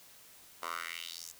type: tone with high-pass filter sweep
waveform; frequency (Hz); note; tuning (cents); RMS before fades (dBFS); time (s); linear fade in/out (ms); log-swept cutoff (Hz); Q
10% pulse; 83.9; E2; +31; -42; 0.62-1.32; 10; 860 to 7300; 3
effects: white hiss -57 dBFS RMS until 1.39 s